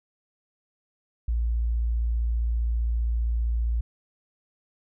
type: tone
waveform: sine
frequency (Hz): 57.6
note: A#1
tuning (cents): -20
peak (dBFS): -22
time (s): 1.28-3.81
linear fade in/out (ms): 5
effects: none

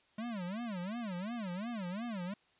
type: tone with vibrato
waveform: square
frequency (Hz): 205.5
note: G#3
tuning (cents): -18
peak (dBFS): -38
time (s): 0.18-2.34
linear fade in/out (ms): 5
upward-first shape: sine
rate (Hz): 2.8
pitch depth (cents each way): 280
effects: white hiss -69 dBFS RMS until 2.59 s + resampled to 8000 Hz

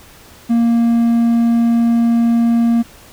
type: tone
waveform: triangle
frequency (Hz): 233.1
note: A#3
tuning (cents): 0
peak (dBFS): -8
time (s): 0.49-2.83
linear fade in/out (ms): 20
effects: pink hiss -42 dBFS RMS until 3.12 s

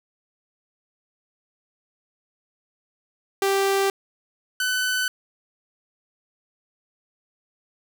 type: tone pair in turn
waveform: sawtooth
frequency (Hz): 392 / 1505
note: G4 / F#6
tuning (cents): 0 / +29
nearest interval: octave + major seventh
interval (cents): 2329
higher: second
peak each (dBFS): -15 / -18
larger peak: first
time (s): 3.42-3.9 / 4.6-5.08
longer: neither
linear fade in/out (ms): 2
effects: none

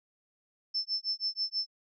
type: tone with tremolo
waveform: sine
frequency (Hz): 5300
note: E8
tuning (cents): +9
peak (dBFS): -27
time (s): 0.74-1.67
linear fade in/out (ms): 10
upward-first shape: sine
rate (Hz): 6.2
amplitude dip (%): 100
effects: none

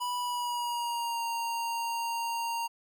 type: tone with pitch glide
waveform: square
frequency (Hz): 983 to 928.9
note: B5 to A#5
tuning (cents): -8 to -6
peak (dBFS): -31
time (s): 0-2.68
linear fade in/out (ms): 20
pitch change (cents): -98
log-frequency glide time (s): 0.17-1.24
effects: none

